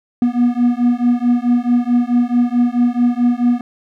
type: beating tone pair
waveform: triangle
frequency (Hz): 240.2 / 244.8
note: B3 / B3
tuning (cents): -48 / -15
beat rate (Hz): 4.6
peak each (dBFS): -13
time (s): 0.22-3.61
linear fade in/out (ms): 2
effects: none